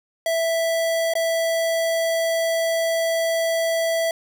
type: tone with dropouts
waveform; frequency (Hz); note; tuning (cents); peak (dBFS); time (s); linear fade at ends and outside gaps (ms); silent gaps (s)
square; 659.3; E5; 0; -20; 0.26-4.11; 2; 1.137-1.153
effects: none

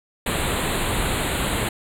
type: band-stop noise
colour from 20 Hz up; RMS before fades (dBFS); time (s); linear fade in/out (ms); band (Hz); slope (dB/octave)
pink; -23; 0.26-1.69; 5; 4200 to 7200; 96
effects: low-pass 11000 Hz 12 dB/octave

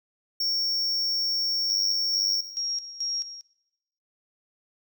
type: tone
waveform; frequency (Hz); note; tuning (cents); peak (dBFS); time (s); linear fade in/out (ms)
square; 5490; F8; -31; -25; 0.4-2.41; 5
type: tone with tremolo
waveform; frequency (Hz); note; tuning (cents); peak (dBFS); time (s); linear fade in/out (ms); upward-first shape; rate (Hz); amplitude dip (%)
sine; 5588; F8; 0; -26; 1.7-3.41; 0; square; 2.3; 80
effects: noise-tail reverb RT60 0.9 s tail -17 dB re dry

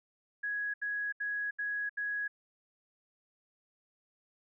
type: tone bursts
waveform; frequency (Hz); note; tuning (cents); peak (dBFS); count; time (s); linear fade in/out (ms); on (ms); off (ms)
sine; 1667; G#6; +6; -32; 5; 0.43-2.28; 10; 310; 75
effects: none

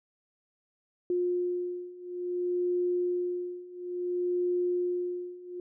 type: beating tone pair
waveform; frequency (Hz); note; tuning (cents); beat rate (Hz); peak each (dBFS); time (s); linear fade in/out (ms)
sine; 355.8 / 356.38; F4 / F4; +32 / +35; 0.58; -32 / -30; 1.1-5.6; 2
effects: none

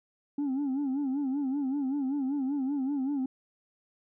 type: tone with vibrato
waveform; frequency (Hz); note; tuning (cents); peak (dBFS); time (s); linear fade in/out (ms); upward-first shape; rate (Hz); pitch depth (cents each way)
sine; 274.8; C#4; -15; -25; 0.38-3.26; 5; sine; 5.2; 110
effects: tanh soft clip ceiling -26 dBFS

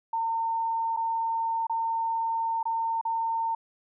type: tone with dropouts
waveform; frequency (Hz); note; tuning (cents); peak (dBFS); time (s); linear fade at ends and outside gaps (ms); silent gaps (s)
sine; 909; A#5; -44; -25; 0.13-3.55; 5; 0.965-0.971 / 1.669-1.696 / 2.63-2.654 / 3.013-3.051
effects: none

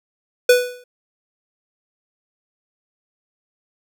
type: tone with exponential decay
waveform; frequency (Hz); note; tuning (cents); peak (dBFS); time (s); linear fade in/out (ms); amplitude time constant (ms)
square; 493.9; B4; 0; -7; 0.49-0.84; 5; 75
effects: none

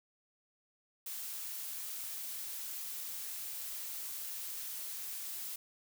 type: noise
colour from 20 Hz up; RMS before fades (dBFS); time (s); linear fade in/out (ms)
blue; -42; 1.06-5.56; 5
effects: none

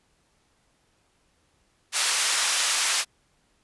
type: band-pass noise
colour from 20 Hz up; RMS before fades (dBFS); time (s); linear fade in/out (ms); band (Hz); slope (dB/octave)
white; -24; 1.92-3.05; 50; 940 to 8600; 12
effects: pink hiss -67 dBFS RMS until 3.63 s + resampled to 24000 Hz

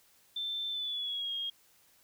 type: tone with pitch glide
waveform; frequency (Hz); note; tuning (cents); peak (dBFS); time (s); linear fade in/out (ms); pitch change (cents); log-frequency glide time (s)
sine; 3549 to 3254; A7 to G#7; +14 to -36; -33; 0.36-1.5; 5; -150; 0.7-1.33
effects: white hiss -65 dBFS RMS until 2.03 s

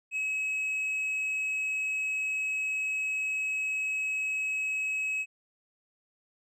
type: tone with tanh clipping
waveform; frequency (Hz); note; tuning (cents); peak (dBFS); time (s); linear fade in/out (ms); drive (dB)
sine; 2563; E7; -49; -29; 0.11-5.26; 50; 3
effects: none

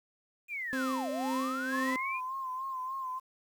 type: linear two-way sweep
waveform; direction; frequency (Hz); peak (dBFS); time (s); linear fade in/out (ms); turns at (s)
sine; down then up; 2489 to 554.4 to 2489; -34; 0.48-2.21; 50; 1.1
type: tone with tremolo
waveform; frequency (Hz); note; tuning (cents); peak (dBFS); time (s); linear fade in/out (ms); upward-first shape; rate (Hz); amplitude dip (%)
35% pulse; 261.6; C4; 0; -29; 0.73-1.96; 0; sine; 2; 45
type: tone with vibrato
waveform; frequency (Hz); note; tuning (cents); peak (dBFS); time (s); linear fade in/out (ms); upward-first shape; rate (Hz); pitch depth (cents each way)
sine; 1046.5; C6; 0; -34; 1.71-3.2; 20; sine; 3.4; 51
effects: 10-bit

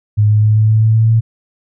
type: tone with pitch steps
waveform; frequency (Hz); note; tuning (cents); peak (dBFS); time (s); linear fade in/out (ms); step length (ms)
sine; 105.3 / 106.34 / 107.39 / 108.45 / 109.52 / 110.6 / 111.69 / 112.79; G#2 / G#2 / A2 / A2 / A2 / A2 / A2 / A2; +24 / +41 / -42 / -25 / -8 / +9 / +26 / +43; -7; 0.17-1.21; 20; 130
effects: none

